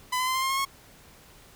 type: tone with pitch steps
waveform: sawtooth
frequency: 1006 / 1020 / 1034.3 / 1048.7 / 1063.4 / 1078.2 / 1093.3 Hz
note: B5 / C6 / C6 / C6 / C6 / C#6 / C#6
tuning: +32 / -44 / -20 / +4 / +28 / -48 / -24 cents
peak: -21 dBFS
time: 0.12-0.652 s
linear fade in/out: 10 ms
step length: 76 ms
effects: pink hiss -53 dBFS RMS until 1.55 s